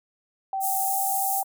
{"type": "tone with pitch glide", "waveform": "sine", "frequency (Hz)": [773, 779.3], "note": ["G5", "G5"], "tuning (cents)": [-24, -10], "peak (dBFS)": -25, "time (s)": [0.53, 1.43], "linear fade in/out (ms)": 2, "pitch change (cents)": 14, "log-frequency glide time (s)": [0.76, 0.97]}
{"type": "high-pass noise", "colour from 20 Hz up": "pink", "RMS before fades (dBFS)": -28, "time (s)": [0.6, 1.44], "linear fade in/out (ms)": 50, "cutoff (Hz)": 8600, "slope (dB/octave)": 24}
{"effects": []}